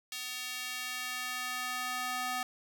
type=tone with high-pass filter sweep; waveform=square; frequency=251 Hz; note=B3; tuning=28 cents sharp; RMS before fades=-37 dBFS; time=0.12-2.43 s; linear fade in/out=2 ms; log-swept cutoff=3000 to 880 Hz; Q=1.1; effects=none